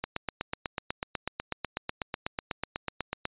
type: click train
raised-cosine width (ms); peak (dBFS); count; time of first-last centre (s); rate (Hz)
0.3; -14; 27; 0.04-3.254; 8.09
effects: resampled to 8000 Hz